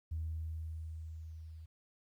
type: tone with level ramp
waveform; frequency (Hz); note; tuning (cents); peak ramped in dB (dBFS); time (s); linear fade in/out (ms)
sine; 80; D#2; +49; -34 to -47; 0.11-1.66; 10
effects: tanh soft clip ceiling -30 dBFS + 12-bit